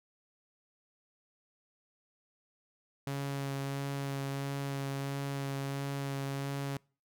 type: tone with vibrato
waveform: sawtooth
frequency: 138.59 Hz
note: C#3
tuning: in tune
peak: -30 dBFS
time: 3.07-6.77 s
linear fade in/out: 2 ms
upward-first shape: sine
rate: 1.5 Hz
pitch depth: 13 cents each way
effects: noise-tail reverb RT60 0.4 s tail -26 dB re dry